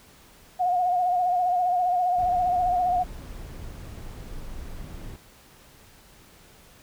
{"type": "tone with vibrato", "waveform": "sine", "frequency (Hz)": 720, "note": "F#5", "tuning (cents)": -47, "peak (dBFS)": -20, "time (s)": [0.59, 3.04], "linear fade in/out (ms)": 20, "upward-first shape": "sine", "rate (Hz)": 15, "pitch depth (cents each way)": 46}
{"type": "noise", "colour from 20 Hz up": "brown", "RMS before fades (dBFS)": -38, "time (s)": [2.18, 5.16], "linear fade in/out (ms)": 2}
{"effects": ["pink hiss -53 dBFS RMS until 6.82 s"]}